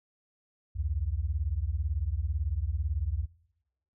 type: beating tone pair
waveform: sine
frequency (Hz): 66 / 84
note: C2 / E2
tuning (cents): +16 / +33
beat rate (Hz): 18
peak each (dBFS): -31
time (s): 0.75-3.26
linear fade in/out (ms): 20
effects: noise-tail reverb RT60 0.8 s tail -20 dB re dry